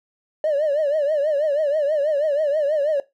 triangle tone with vibrato, 593 Hz, D5, 17 cents sharp, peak -14 dBFS, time 0.44-3 s, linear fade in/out 2 ms, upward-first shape triangle, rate 6.2 Hz, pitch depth 140 cents each way, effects noise-tail reverb RT60 0.2 s tail -20 dB re dry + tanh soft clip ceiling -14 dBFS

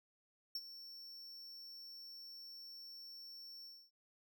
square tone with ADSR envelope, 5440 Hz, F8, 46 cents flat, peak -38 dBFS, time 0.55-3.91 s, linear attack 4 ms, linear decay 46 ms, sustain -13 dB, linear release 260 ms, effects none

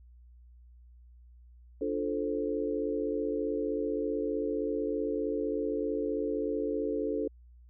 sine chord, D minor seventh, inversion none, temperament equal, 293.7 / 349.2 / 440 / 523.3 Hz, D4 / F4 / A4 / C5, 0 / 0 / 0 / 0 cents, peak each -34 / -37 / -32 / -37 dBFS, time 1.81-7.28 s, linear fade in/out 5 ms, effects added 60 Hz sine -52 dBFS peak until 7.69 s

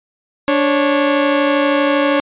sawtooth tone pair together, 290.8 / 549 Hz, D4 / C#5, -17 / -17 cents, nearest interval major seventh, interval 1100 cents, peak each -11 dBFS, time 0.48-2.2 s, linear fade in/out 0 ms, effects resampled to 8000 Hz

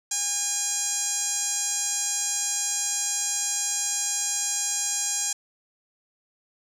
sawtooth tone with band-pass filter, 814 Hz, G#5, 35 cents flat, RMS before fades -27 dBFS, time 0.11-5.33 s, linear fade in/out 5 ms, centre 7100 Hz, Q 4.8, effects none

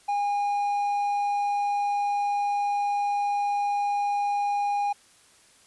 triangle tone with hard clipping, 815 Hz, G#5, 33 cents flat, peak -24 dBFS, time 0.08-4.93 s, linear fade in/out 10 ms, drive 6 dB, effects white hiss -57 dBFS RMS until 5.66 s + resampled to 24000 Hz

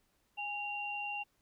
sine tone pair together, 822.6 / 2767 Hz, G#5 / F7, -17 / -17 cents, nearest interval octave + major sixth, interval 2100 cents, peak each -40 / -38 dBFS, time 0.37-1.24 s, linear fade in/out 20 ms, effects pink hiss -75 dBFS RMS until 1.41 s

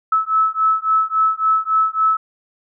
sine beating tone pair, 1300 / 1303.6 Hz, E6 / E6, -24 / -20 cents, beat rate 3.6 Hz, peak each -17 dBFS, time 0.12-2.17 s, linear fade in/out 5 ms, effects none

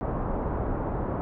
pink low-pass noise, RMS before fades -29 dBFS, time 0.01-1.21 s, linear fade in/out 0 ms, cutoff 1100 Hz, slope 24 dB/octave, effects none

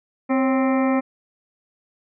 harmonic tone with a mistuned harmonic, 261.6 Hz, C4, in tune, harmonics 1 / 2 / 3 / 4 / 5 / 7 / 8 / 9, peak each -18 / -24 / -28 / -30 / -32 / -35 / -36 / -37 dBFS, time 0.29-1.01 s, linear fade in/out 20 ms, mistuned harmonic 2, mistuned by +61 cents, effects none

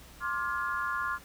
sine chord, D half-diminished seventh, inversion third, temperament just, 1057.2 / 1174.7 / 1409.6 / 1691.5 Hz, C6 / D6 / F6 / Ab6, +18 / 0 / +16 / +31 cents, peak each -34 / -37 / -33 / -38 dBFS, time 0.2-1.19 s, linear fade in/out 50 ms, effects added 60 Hz sine -55 dBFS peak until 1.24 s + pink hiss -53 dBFS RMS until 1.24 s

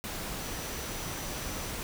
sine tone in noise, 5910 Hz, F#8, 3 cents flat, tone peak -47 dBFS, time 0.4-1.71 s, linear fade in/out 0 ms, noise pink, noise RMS -37 dBFS, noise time 0.04-1.83 s, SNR -13 dB, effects none

